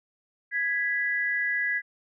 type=tone pair together; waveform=sine; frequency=1661.2 / 1975.5 Hz; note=G#6 / B6; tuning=0 / 0 cents; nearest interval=minor third; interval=300 cents; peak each=-27 dBFS; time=0.51-1.82 s; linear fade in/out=50 ms; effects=none